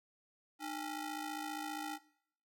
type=ring-modulated tone; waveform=sawtooth; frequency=555 Hz; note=C#5; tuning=2 cents sharp; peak=-33 dBFS; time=0.59-1.99 s; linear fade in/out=50 ms; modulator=250 Hz; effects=noise-tail reverb RT60 0.7 s tail -21 dB re dry